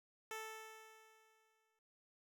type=tone with exponential decay; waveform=10% pulse; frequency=440 Hz; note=A4; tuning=in tune; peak=-35 dBFS; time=0.31-1.79 s; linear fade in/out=1 ms; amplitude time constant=320 ms; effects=none